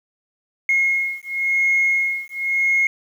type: beating tone pair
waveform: sine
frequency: 2157 / 2157.94 Hz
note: C#7 / C#7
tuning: -48 / -47 cents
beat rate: 0.94 Hz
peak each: -19 dBFS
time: 0.69-2.87 s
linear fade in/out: 2 ms
effects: tanh soft clip ceiling -10 dBFS + 8-bit